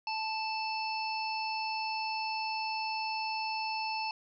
harmonic tone, 880 Hz, A5, in tune, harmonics 1 / 3 / 5 / 6, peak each -34 / -38 / -42 / -42 dBFS, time 0.07-4.11 s, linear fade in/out 2 ms, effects none

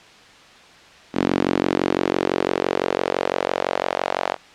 sawtooth tone with high-pass filter sweep, 45.92 Hz, F#1, 12 cents flat, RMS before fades -22 dBFS, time 1.13-4.37 s, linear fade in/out 50 ms, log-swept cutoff 260 to 690 Hz, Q 2.1, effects white hiss -46 dBFS RMS until 4.54 s + low-pass 4000 Hz 12 dB/octave

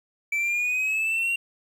triangle linear sweep, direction up, 2312 to 2768 Hz, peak -21 dBFS, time 0.32-1.36 s, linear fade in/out 5 ms, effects 9-bit

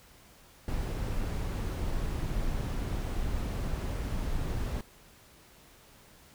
brown noise, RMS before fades -32 dBFS, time 0.68-4.81 s, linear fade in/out 2 ms, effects pink hiss -57 dBFS RMS until 6.34 s

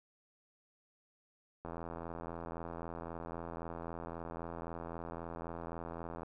click train, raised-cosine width 1 ms, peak -29 dBFS, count 385, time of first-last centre 1.65-6.232 s, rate 83.8 Hz, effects none

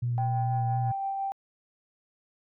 sine tone with vibrato, 119.9 Hz, A#2, 49 cents sharp, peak -25 dBFS, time 0.02-0.92 s, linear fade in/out 10 ms, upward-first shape sine, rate 4.3 Hz, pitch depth 18 cents each way
sine tone with tremolo, 783 Hz, G5, 2 cents flat, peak -27 dBFS, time 0.18-1.32 s, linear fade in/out 0 ms, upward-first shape sine, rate 5.9 Hz, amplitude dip 25%
effects tanh soft clip ceiling -18 dBFS

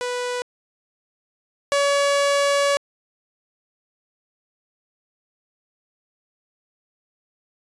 sawtooth tone pair in turn, 493 / 565.7 Hz, B4 / C#5, -3 / +35 cents, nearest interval major second, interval 238 cents, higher second, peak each -20 / -13 dBFS, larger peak second, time 0.01-0.42 / 1.72-2.77 s, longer second, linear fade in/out 0 ms, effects resampled to 22050 Hz

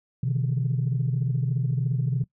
sine tone cluster, 126.1 / 149.3 / 163.4 Hz, B2 / D3 / E3, +36 / +29 / -15 cents, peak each -23 / -27 / -31 dBFS, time 0.23-2.24 s, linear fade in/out 5 ms, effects noise-tail reverb RT60 0.1 s tail -20 dB re dry + tanh soft clip ceiling -16 dBFS

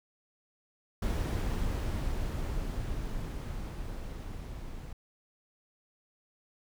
brown noise with level ramp, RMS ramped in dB -29 to -42 dBFS, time 1.02-4.93 s, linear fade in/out 5 ms, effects none

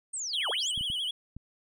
sine linear two-way sweep, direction down then up, 8760 to 387 to 8760 Hz, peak -32 dBFS, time 0.13-0.72 s, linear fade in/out 10 ms, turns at 0.5 s
triangle tone with vibrato, 3136 Hz, G7, in tune, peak -28 dBFS, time 0.33-1.11 s, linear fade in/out 5 ms, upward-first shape sine, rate 12 Hz, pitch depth 120 cents each way
clicks, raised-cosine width 5 ms, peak -29 dBFS, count 4, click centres 0.777 / 0.81 / 0.901 / 1.366 s
effects none

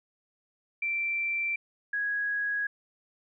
sine tone pair in turn, 2347 / 1659.6 Hz, D7 / G#6, -2 / -2 cents, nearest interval tritone, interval 600 cents, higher first, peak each -27 dBFS, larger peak neither, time 0.82-1.56 / 1.93-2.67 s, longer neither, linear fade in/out 5 ms, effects none

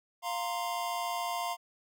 square chord, F suspended fourth, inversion none, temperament equal, 698.5 / 932.3 / 1046.5 Hz, F5 / Bb5 / C6, 0 / 0 / 0 cents, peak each -36 / -38 / -38 dBFS, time 0.22-1.57 s, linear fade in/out 50 ms, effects none

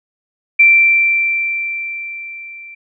sine tone with level ramp, 2349 Hz, D7, in tune, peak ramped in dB -4 to -32 dBFS, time 0.59-2.75 s, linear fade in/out 10 ms, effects none

